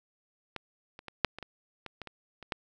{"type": "clicks", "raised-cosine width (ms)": 0.3, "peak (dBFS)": [-20, -29, -25, -6, -25, -24, -24, -24, -26, -29, -15], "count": 11, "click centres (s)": [0.563, 0.991, 1.083, 1.247, 1.386, 1.427, 1.863, 2.017, 2.073, 2.427, 2.522], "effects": []}